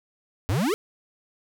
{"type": "exponential sweep", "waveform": "square", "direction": "up", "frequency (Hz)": [83.1, 466.2], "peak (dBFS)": -22, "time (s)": [0.49, 0.74], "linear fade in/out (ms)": 0, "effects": []}